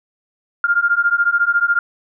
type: beating tone pair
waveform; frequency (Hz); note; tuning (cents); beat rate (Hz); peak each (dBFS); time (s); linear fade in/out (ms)
sine; 1396.9 / 1410.9; F6 / F6; 0 / +17; 14; -16; 0.64-1.79; 2
effects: none